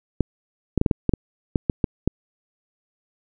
clicks, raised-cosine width 3 ms, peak -5 dBFS, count 11, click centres 0.207 / 0.777 / 0.814 / 0.862 / 0.912 / 1.093 / 1.137 / 1.558 / 1.698 / 1.842 / 2.076 s, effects none

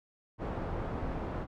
pink low-pass noise, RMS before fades -36 dBFS, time 0.38-1.47 s, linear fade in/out 50 ms, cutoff 1000 Hz, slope 12 dB/octave, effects none

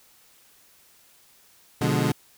25% pulse chord, B diminished seventh, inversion none, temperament equal, 123.47 / 146.83 / 174.61 / 207.7 Hz, B2 / D3 / F3 / Ab3, 0 / 0 / 0 / 0 cents, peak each -22 / -21 / -26 / -24 dBFS, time 1.81-2.12 s, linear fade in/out 5 ms, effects white hiss -57 dBFS RMS until 2.37 s

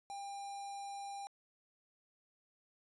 square tone with notch filter, 799 Hz, G5, 33 cents sharp, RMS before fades -45 dBFS, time 0.1-1.27 s, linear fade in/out 0 ms, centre 2700 Hz, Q 1.4, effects resampled to 24000 Hz + 12-bit

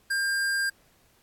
square tone, 1600 Hz, G6, 35 cents sharp, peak -25 dBFS, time 0.1-0.7 s, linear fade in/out 10 ms, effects pink hiss -63 dBFS RMS until 1.22 s + AAC 64 kbps

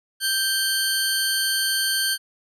20% pulse tone pair together, 1568 / 4412 Hz, G6 / C#8, 0 / -9 cents, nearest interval octave + tritone, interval 1791 cents, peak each -18 dBFS, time 0.2-2.18 s, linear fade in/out 50 ms, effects resampled to 32000 Hz

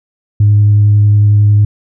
sine tone with vibrato, 103.83 Hz, G#2, in tune, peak -3 dBFS, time 0.4-1.65 s, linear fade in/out 5 ms, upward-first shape triangle, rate 11 Hz, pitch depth 11 cents each way, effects tanh soft clip ceiling -1 dBFS

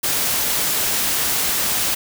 white noise, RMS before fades -20 dBFS, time 0.03-1.95 s, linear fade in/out 10 ms, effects none

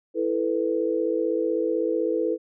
sine chord, E suspended fourth, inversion none, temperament equal with one note detuned, 329.6 / 440 / 495.9 Hz, E4 / A4 / B4, 0 / 0 / +7 cents, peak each -26 dBFS, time 0.14-2.38 s, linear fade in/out 50 ms, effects none

